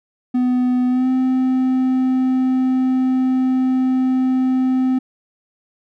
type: tone with pitch glide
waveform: triangle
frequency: 250 to 258.2 Hz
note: B3 to C4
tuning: +21 to -23 cents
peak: -12 dBFS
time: 0.34-4.99 s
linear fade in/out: 10 ms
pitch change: +56 cents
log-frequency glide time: 0.88-1.08 s
effects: none